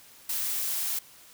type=noise; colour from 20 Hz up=blue; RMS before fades=-30 dBFS; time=0.29-0.99 s; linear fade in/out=5 ms; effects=white hiss -53 dBFS RMS until 1.33 s